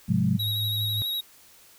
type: chord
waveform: sine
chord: F minor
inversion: second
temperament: equal with one note detuned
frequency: 130.81 / 178.59 / 207.7 Hz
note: C3 / F3 / Ab3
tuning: 0 / +39 / 0 cents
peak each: -26 / -24 / -26 dBFS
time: 0.08-0.38 s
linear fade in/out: 20 ms
type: tone with tremolo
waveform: sine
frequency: 105.2 Hz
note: G#2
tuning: 23 cents sharp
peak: -27 dBFS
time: 0.09-1.02 s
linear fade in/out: 0 ms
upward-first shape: sine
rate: 5.8 Hz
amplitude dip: 25%
type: tone with vibrato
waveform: square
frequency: 3820 Hz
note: A#7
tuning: 42 cents sharp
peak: -27 dBFS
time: 0.39-1.21 s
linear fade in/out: 10 ms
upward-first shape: sine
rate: 12 Hz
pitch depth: 27 cents each way
effects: white hiss -54 dBFS RMS until 1.78 s